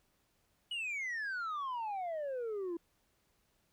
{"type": "exponential sweep", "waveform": "sine", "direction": "down", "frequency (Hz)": [2960, 329.6], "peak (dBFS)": -33, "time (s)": [0.71, 2.77], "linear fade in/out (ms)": 5, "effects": ["tanh soft clip ceiling -35 dBFS", "pink hiss -75 dBFS RMS until 3.72 s"]}